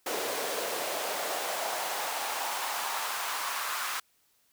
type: noise with high-pass filter sweep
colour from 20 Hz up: pink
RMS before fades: -33 dBFS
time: 0.06-4 s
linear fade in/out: 5 ms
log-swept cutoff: 450 to 1200 Hz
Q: 2.3
effects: white hiss -69 dBFS RMS until 4.52 s